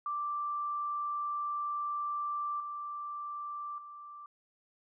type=tone with level steps; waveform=sine; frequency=1174.7 Hz; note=D6; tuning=in tune; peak=-32 / -37 / -45 dBFS; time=0.06-4.26 s; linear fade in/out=2 ms; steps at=2.6 / 3.78 s; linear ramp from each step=2 ms; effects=none